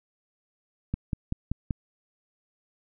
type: click train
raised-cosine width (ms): 5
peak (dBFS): -15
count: 5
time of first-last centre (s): 0.94-1.708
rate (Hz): 5.21
effects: none